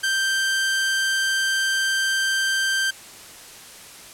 sawtooth tone, 1568 Hz, G6, in tune, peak -16 dBFS, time 0.03-2.91 s, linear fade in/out 10 ms, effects white hiss -42 dBFS RMS until 4.13 s + low-pass 11000 Hz 12 dB/octave

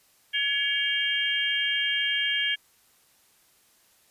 harmonic tone with a mistuned harmonic, 564 Hz, C#5, 30 cents sharp, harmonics 3 / 4 / 5 / 6, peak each -29 / -30 / -31 / -27 dBFS, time 0.33-2.56 s, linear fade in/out 20 ms, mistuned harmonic 6, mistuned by -100 cents, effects white hiss -62 dBFS RMS until 4.1 s + resampled to 32000 Hz

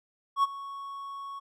triangle tone with ADSR envelope, 1108.7 Hz, C#6, in tune, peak -17 dBFS, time 0.36-1.4 s, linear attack 73 ms, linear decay 26 ms, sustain -18 dB, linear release 18 ms, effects none

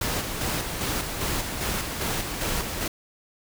pink noise with tremolo, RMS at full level -27 dBFS, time 0.01-2.88 s, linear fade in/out 5 ms, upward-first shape square, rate 2.5 Hz, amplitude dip 40%, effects none

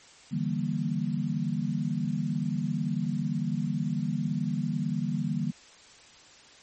sine chord, E half-diminished seventh, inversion third, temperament equal with one note detuned, 146.83 / 164.81 / 196 / 235.5 Hz, D3 / E3 / G3 / Bb3, 0 / 0 / 0 / +18 cents, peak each -32 dBFS, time 0.31-5.52 s, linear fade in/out 20 ms, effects white hiss -53 dBFS RMS until 6.62 s + MP3 32 kbps

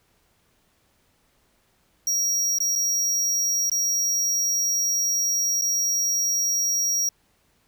square tone with dropouts, 5670 Hz, F8, 25 cents sharp, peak -21 dBFS, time 2.07-7.09 s, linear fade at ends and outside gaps 2 ms, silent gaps 2.586-2.603 / 2.754-2.758 / 3.698-3.716 / 5.613-5.62 s, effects pink hiss -65 dBFS RMS until 7.67 s

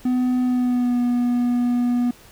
triangle tone with pitch glide, 251 to 243.4 Hz, B3 to B3, +28 to -25 cents, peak -15 dBFS, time 0.05-2.11 s, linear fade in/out 5 ms, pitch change -53 cents, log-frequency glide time 0.43-1.01 s, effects pink hiss -48 dBFS RMS until 2.31 s

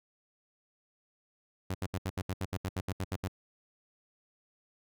sawtooth tone bursts, 93.8 Hz, F#2, 24 cents sharp, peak -28 dBFS, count 14, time 1.7-3.281 s, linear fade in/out 5 ms, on 47 ms, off 71 ms, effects none

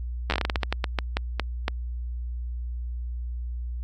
slowing click train, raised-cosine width 0.3 ms, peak -8 dBFS, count 17, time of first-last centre 0.3-1.681 s, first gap 10 ms, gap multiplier 1.25, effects added 60 Hz sine -29 dBFS peak until 3.83 s + AAC 64 kbps

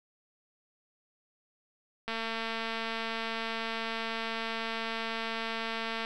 click train, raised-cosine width 0.3 ms, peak -19 dBFS, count 898, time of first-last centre 2.08-6.049 s, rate 226 Hz, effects none

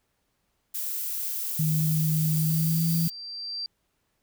violet noise, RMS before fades -31 dBFS, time 0.74-3.1 s, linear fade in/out 10 ms
sine tone with exponential growth, 4699 Hz, D8, in tune, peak -29 dBFS, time 1.22-3.66 s, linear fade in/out 1 ms, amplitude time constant 530 ms
sine tone with pitch glide, 157.1 to 166.44 Hz, D#3 to E3, +17 to +17 cents, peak -22 dBFS, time 1.59-3.08 s, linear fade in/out 5 ms, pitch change +100 cents, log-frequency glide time 2.41-2.97 s
effects pink hiss -74 dBFS RMS until 4.22 s

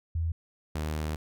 sine / sawtooth tone pair in turn, 82.41 / 77.05 Hz, E2 / D#2, 0 / -16 cents, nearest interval minor second, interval 116 cents, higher first, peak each -26 dBFS, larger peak neither, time 0.15-0.32 / 0.75-1.16 s, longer second, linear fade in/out 5 ms, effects none

